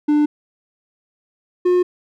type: tone pair in turn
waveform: triangle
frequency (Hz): 297.3 / 359.3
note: D4 / F4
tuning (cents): +21 / +49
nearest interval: minor third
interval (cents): 328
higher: second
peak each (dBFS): -10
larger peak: neither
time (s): 0.08-0.26 / 1.65-1.83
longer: neither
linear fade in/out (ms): 10
effects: none